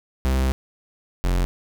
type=tone pair in turn; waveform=45% pulse; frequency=65.41 / 44.67 Hz; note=C2 / F1; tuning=0 / +40 cents; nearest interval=perfect fifth; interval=660 cents; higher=first; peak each=-18 dBFS; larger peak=neither; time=0.25-0.52 / 1.24-1.45 s; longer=first; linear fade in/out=0 ms; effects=none